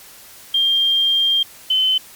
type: tone pair in turn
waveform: sine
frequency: 3194 / 3054 Hz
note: G7 / G7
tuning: +32 / -46 cents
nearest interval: minor second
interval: 78 cents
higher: first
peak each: -13 dBFS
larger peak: neither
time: 0.54-1.43 / 1.7-1.98 s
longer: first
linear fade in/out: 5 ms
effects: white hiss -42 dBFS RMS until 2.15 s + MP3 96 kbps